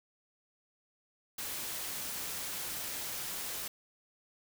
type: noise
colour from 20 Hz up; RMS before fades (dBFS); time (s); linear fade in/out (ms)
white; -39; 1.38-3.68; 5
effects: none